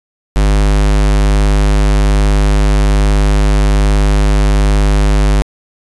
square tone, 50.6 Hz, G#1, 44 cents flat, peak -8 dBFS, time 0.36-5.42 s, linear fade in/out 0 ms, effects resampled to 24000 Hz

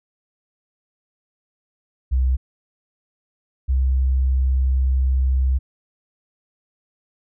sine tone pair in turn, 64.3 / 65.27 Hz, C2 / C2, -30 / -4 cents, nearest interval unison, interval 26 cents, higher second, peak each -15 dBFS, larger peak neither, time 2.11-2.37 / 3.68-5.59 s, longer second, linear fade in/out 20 ms, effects none

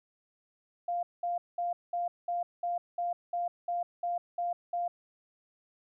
sine tone bursts, 698.5 Hz, F5, in tune, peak -29 dBFS, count 12, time 0.88-4.88 s, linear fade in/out 5 ms, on 150 ms, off 200 ms, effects none

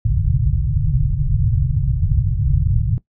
white low-pass noise, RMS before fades -17 dBFS, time 0.05-2.98 s, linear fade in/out 2 ms, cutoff 150 Hz, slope 96 dB/octave, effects noise-tail reverb RT60 0.1 s tail -18 dB re dry

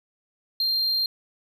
triangle tone, 4186 Hz, C8, in tune, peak -20 dBFS, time 0.6-1.06 s, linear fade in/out 2 ms, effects none

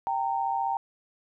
sine tone pair together, 784 / 918.9 Hz, G5 / A#5, 0 / -25 cents, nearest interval minor third, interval 275 cents, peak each -28 dBFS, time 0.07-0.77 s, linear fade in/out 0 ms, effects none

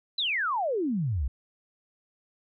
sine exponential sweep, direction down, 4100 to 58.27 Hz, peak -25 dBFS, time 0.18-1.28 s, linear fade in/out 5 ms, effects none

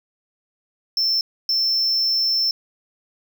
triangle tone bursts at uneven times, 5340 Hz, E8, 22 cents sharp, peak -16 dBFS, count 2, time 0.97-1.21 / 1.49-2.51 s, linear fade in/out 2 ms, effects none

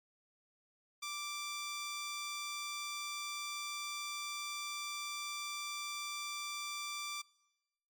10% pulse tone, 1174.7 Hz, D6, in tune, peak -31 dBFS, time 1.02-7.22 s, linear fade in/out 10 ms, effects noise-tail reverb RT60 1.0 s tail -23 dB re dry + MP3 64 kbps

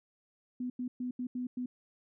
sine tone bursts at uneven times, 249.2 Hz, B3, 16 cents sharp, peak -33 dBFS, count 6, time 0.6-0.7 / 0.79-0.88 / 1-1.11 / 1.19-1.27 / 1.35-1.47 / 1.57-1.66 s, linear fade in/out 5 ms, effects none

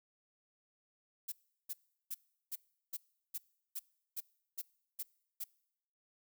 violet noise bursts, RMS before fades -40 dBFS, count 11, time 1.28-5.442 s, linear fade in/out 10 ms, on 42 ms, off 370 ms, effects noise-tail reverb RT60 0.8 s tail -24 dB re dry

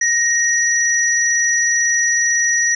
sine tone pair together, 1867 / 5861 Hz, A#6 / F#8, +2 / -17 cents, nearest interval octave + minor sixth, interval 1981 cents, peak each -16 dBFS, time 0.01-2.75 s, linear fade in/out 5 ms, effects none

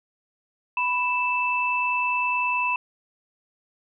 sine tone pair together, 987.8 / 2642 Hz, B5 / E7, 0 / +3 cents, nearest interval octave + perfect fourth, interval 1703 cents, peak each -24 dBFS, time 0.77-2.76 s, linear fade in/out 2 ms, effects none

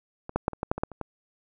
clicks, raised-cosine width 1 ms, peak -22 / -10 / -8 / -23 / -14 / -9 / -19 / -11 / -27 / -18 dBFS, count 10, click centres 0.294 / 0.36 / 0.481 / 0.533 / 0.631 / 0.715 / 0.78 / 0.835 / 0.917 / 1.013 s, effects none

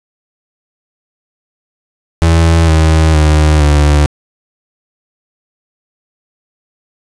35% pulse tone with pitch steps, 82.41 / 79.42 / 76.54 / 73.76 Hz, E2 / D#2 / D#2 / D2, 0 / +36 / -28 / +8 cents, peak -4 dBFS, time 2.22-4.06 s, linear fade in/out 0 ms, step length 460 ms, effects resampled to 22050 Hz + 7-bit

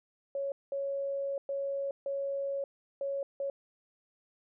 sine tone bursts at uneven times, 554.4 Hz, C#5, in tune, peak -31 dBFS, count 6, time 0.35-0.52 / 0.72-1.38 / 1.49-1.91 / 2.06-2.64 / 3.01-3.23 / 3.4-3.5 s, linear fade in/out 2 ms, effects none

